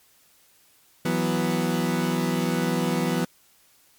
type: chord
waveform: 30% pulse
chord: E suspended second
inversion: none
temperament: equal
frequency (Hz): 164.81 / 185 / 246.9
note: E3 / F#3 / B3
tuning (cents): 0 / 0 / 0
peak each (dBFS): -24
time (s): 1.05-3.25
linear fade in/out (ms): 5
effects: white hiss -59 dBFS RMS until 3.98 s + MP3 96 kbps